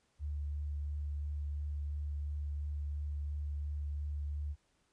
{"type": "tone with vibrato", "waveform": "sine", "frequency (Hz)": 73.2, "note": "D2", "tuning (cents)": -5, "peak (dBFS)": -35, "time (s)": [0.19, 4.56], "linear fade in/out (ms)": 50, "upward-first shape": "triangle", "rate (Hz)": 2.9, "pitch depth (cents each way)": 14, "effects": ["pink hiss -75 dBFS RMS until 4.92 s", "resampled to 22050 Hz"]}